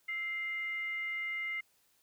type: tone with frequency modulation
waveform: sine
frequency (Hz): 2093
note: C7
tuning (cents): 0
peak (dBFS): -34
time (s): 0.08-1.61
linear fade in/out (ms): 10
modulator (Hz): 774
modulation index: 0.29
effects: white hiss -71 dBFS RMS until 2.02 s